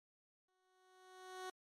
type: tone with exponential growth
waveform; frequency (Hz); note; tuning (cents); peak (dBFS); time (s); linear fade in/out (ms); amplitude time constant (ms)
15% pulse; 371.2; F#4; +6; -37; 0.48-1.5; 5; 220
effects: low-pass 10000 Hz 12 dB/octave + MP3 96 kbps